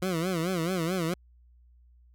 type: tone with vibrato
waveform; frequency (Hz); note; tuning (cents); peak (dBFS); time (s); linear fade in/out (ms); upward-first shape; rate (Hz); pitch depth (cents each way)
20% pulse; 174.61; F3; 0; -22; 0.02-1.14; 5; sine; 4.6; 150
effects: added 60 Hz sine -55 dBFS peak until 2.14 s